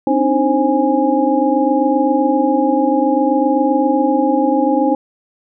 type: tone cluster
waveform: sine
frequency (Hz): 262.3 / 289.7 / 310.3 / 529 / 826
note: C4 / D4 / D#4 / C5 / G#5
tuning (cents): +4 / -24 / -5 / +19 / -10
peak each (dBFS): -18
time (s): 0.07-4.95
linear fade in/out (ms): 2
effects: none